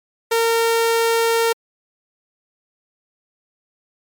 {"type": "tone", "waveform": "sawtooth", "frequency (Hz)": 458.7, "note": "A#4", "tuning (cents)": -28, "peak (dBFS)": -11, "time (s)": [0.31, 1.53], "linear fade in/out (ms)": 10, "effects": ["MP3 96 kbps"]}